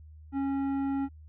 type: tone with tanh clipping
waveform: sine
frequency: 274.5 Hz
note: C#4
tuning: 17 cents flat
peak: -29 dBFS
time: 0.32-1.09 s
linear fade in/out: 50 ms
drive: 11 dB
effects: added 77 Hz sine -47 dBFS peak until 1.28 s